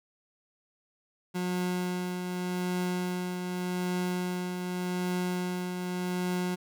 30% pulse tone with tremolo, 180.4 Hz, F#3, 44 cents flat, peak -25 dBFS, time 1.34-6.56 s, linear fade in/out 20 ms, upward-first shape triangle, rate 0.85 Hz, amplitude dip 45%, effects none

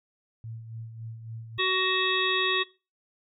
sine tone with tremolo, 113.1 Hz, A2, 48 cents sharp, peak -35 dBFS, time 0.44-1.58 s, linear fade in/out 0 ms, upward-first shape sine, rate 3.6 Hz, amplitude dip 55%
harmonic tone, 374.3 Hz, F#4, 20 cents sharp, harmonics 1 / 3 / 5 / 7 / 9 / 10, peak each -30 / -30 / -30 / -30 / -30 / -30 dBFS, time 1.58-2.64 s, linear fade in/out 20 ms
effects noise-tail reverb RT60 0.3 s tail -20 dB re dry

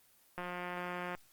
click train, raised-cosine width 0.5 ms, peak -25 dBFS, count 138, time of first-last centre 0.38-1.15 s, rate 178 Hz, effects white hiss -66 dBFS RMS until 1.32 s + Opus 24 kbps

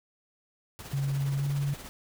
pink noise with tremolo, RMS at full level -42 dBFS, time 0.79-1.89 s, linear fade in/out 0 ms, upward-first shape sine, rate 17 Hz, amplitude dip 50%
sine tone with pitch glide, 138.59 to 141.5 Hz, C#3 to C#3, 0 to +36 cents, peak -26 dBFS, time 0.93-1.74 s, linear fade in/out 5 ms, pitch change +36 cents, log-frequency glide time 1.37-1.43 s
effects none

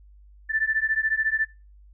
sine beating tone pair, 1758 / 1772 Hz, A6 / A6, -2 / +12 cents, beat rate 14 Hz, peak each -24 / -25 dBFS, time 0.49-1.46 s, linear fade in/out 20 ms, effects noise-tail reverb RT60 0.3 s tail -22 dB re dry + added 50 Hz sine -48 dBFS peak until 1.93 s

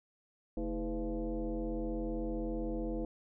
sine tone with frequency modulation, 139.8 Hz, C#3, 15 cents sharp, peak -33 dBFS, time 0.57-3.05 s, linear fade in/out 2 ms, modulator 182 Hz, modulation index 2.2, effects none

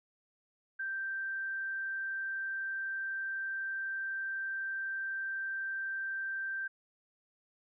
sine tone, 1568 Hz, G6, in tune, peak -34 dBFS, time 0.79-6.68 s, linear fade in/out 10 ms, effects none

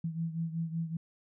sine beating tone pair, 163.6 / 168.9 Hz, E3 / E3, -13 / +42 cents, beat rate 5.3 Hz, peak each -33 / -38 dBFS, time 0.04-0.97 s, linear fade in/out 5 ms, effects none

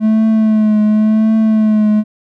triangle tone with vibrato, 216.4 Hz, A3, 29 cents flat, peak -6 dBFS, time 0-2.04 s, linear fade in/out 50 ms, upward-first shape triangle, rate 0.92 Hz, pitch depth 38 cents each way, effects none

